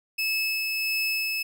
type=tone with tremolo; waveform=30% pulse; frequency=2600 Hz; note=E7; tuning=24 cents flat; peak=-21 dBFS; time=0.18-1.43 s; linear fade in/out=10 ms; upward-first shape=sine; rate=1.5 Hz; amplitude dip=25%; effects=none